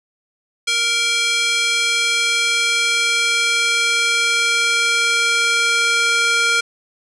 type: tone with high-pass filter sweep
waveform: square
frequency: 466.2 Hz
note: A#4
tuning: in tune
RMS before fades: -17 dBFS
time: 0.67-6.61 s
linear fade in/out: 10 ms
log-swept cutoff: 2600 to 1700 Hz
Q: 1.4
effects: resampled to 22050 Hz + 7-bit